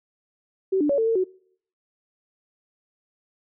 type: tone with pitch steps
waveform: sine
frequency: 381.9 / 295.1 / 563 / 449 / 453.7 / 371.9 Hz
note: G4 / D4 / C#5 / A4 / A#4 / F#4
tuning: -45 / +8 / +27 / +35 / -47 / +9 cents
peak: -18 dBFS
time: 0.72-1.242 s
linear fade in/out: 10 ms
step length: 87 ms
effects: noise-tail reverb RT60 0.6 s tail -24 dB re dry